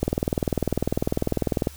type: click train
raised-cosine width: 2 ms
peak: -8 dBFS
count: 34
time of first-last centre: 0.03-1.672 s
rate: 20.1 Hz
effects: added 72 Hz sine -43 dBFS peak until 1.76 s + white hiss -47 dBFS RMS until 1.76 s